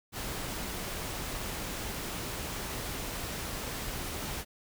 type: noise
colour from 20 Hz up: pink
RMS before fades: -37 dBFS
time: 0.12-4.45 s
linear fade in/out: 50 ms
effects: none